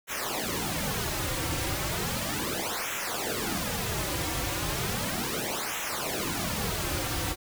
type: noise with flanger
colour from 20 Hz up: pink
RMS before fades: -31 dBFS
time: 0.07-7.36 s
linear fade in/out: 50 ms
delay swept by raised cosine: 0.21 to 4.81 ms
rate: 0.35 Hz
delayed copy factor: -0.9
effects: none